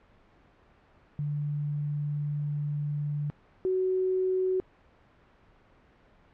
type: tone pair in turn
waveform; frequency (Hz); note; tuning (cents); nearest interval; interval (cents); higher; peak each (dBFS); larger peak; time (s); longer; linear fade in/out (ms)
sine; 146.83 / 373.1; D3 / F#4; 0 / +14; octave + major third; 1614; second; -28 / -24; second; 1.19-3.3 / 3.65-4.6; first; 0
effects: pink hiss -60 dBFS RMS until 6.33 s + low-pass 2000 Hz 12 dB/octave